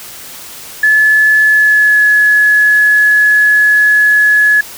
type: tone with pitch glide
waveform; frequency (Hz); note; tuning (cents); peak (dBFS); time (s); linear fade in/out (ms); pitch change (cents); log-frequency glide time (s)
sine; 1723 to 1698.3; A6 to G#6; -37 to +38; -5; 0.83-4.61; 5; -25; 1.41-2.05
effects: white hiss -30 dBFS RMS until 4.77 s